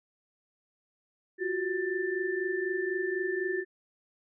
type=tone cluster; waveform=sine; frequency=352.8 / 376.8 / 1773 Hz; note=F4 / F#4 / A6; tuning=+18 / +32 / +13 cents; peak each=-34 / -31 / -34 dBFS; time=1.38-3.65 s; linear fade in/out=50 ms; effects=none